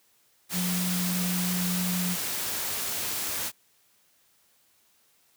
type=tone in noise; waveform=sine; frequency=180.3 Hz; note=F#3; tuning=45 cents flat; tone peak=-27 dBFS; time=0.52-2.17 s; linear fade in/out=50 ms; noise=white; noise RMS=-31 dBFS; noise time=0.49-3.52 s; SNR=+1 dB; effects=white hiss -65 dBFS RMS until 5.36 s + high-pass 60 Hz 12 dB/octave